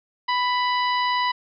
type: harmonic tone with a mistuned harmonic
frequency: 991 Hz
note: B5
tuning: 6 cents sharp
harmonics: 1 / 2 / 3 / 4 / 5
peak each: -21 / -27 / -31 / -33 / -35 dBFS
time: 0.28-1.32 s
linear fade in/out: 10 ms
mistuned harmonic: 5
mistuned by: -16 cents
effects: none